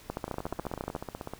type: two click trains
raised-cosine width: 1 ms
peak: -22 / -18 dBFS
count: 18 / 13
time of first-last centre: 0.28-1.336 / 0.1-0.951 s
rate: 16.1 / 14.1 Hz
effects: pink hiss -53 dBFS RMS until 1.39 s